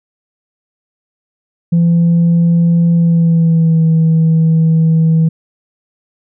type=tone with pitch glide; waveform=sine; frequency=169.5 to 161.57 Hz; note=E3 to E3; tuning=+49 to -34 cents; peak=-5 dBFS; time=1.72-5.29 s; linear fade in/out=10 ms; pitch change=-83 cents; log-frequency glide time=2.93-3.84 s; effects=tanh soft clip ceiling -5 dBFS